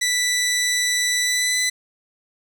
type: tone with pitch glide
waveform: 15% pulse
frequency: 1975.5 to 2001 Hz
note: B6 to B6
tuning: 0 to +22 cents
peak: -12 dBFS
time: 0.01-1.7 s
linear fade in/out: 10 ms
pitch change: +22 cents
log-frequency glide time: 1.23-1.58 s
effects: none